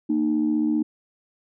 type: tone pair together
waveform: sine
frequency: 230.6 / 306 Hz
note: A#3 / D#4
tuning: -19 / -29 cents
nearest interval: perfect fourth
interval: 490 cents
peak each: -23 / -20 dBFS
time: 0.09-0.83 s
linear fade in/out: 10 ms
effects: tanh soft clip ceiling -13 dBFS